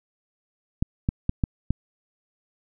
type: clicks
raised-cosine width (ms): 5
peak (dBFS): -9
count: 5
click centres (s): 0.825 / 1.089 / 1.294 / 1.438 / 1.706
effects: none